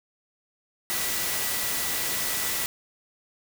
sine tone in noise, 1961 Hz, B6, 13 cents flat, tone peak -38 dBFS, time 0.9-2.66 s, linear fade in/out 0 ms, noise white, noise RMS -28 dBFS, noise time 0.9-2.66 s, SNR -13 dB, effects none

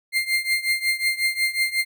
35% pulse tone with tremolo, 2102 Hz, C7, 7 cents sharp, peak -15 dBFS, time 0.12-1.85 s, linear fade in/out 50 ms, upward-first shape triangle, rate 5.5 Hz, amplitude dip 90%, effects none

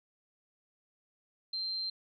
sine tone, 4144 Hz, C8, 17 cents flat, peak -33 dBFS, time 1.53-1.9 s, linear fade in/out 5 ms, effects none

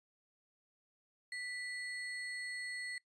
sine tone with sample-and-hold, 1975.5 Hz, B6, in tune, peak -40 dBFS, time 1.32-2.98 s, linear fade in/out 2 ms, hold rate 6300 Hz, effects noise-tail reverb RT60 0.1 s tail -20 dB re dry + resampled to 22050 Hz

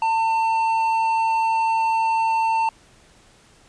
sine tone with hard clipping, 898 Hz, A5, 35 cents sharp, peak -19 dBFS, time 0.02-2.69 s, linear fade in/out 2 ms, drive 6 dB, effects pink hiss -53 dBFS RMS until 3.68 s + resampled to 22050 Hz

